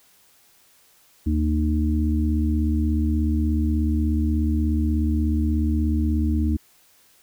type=harmonic tone; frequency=76.6 Hz; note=D#2; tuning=27 cents flat; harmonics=1 / 3 / 4; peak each=-20 / -25 / -26 dBFS; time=1.26-6.57 s; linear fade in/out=10 ms; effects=white hiss -57 dBFS RMS until 7.22 s